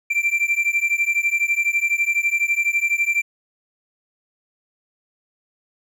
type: beating tone pair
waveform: triangle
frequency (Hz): 2349 / 2361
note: D7 / D7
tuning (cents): 0 / +9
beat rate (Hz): 12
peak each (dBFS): -19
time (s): 0.1-3.22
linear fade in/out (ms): 10
effects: none